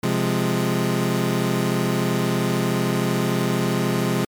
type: chord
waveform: 25% pulse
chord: F minor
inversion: second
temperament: equal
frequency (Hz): 130.81 / 174.61 / 207.7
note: C3 / F3 / Ab3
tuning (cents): 0 / 0 / 0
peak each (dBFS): -20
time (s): 0.03-4.25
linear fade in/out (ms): 5
effects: MP3 96 kbps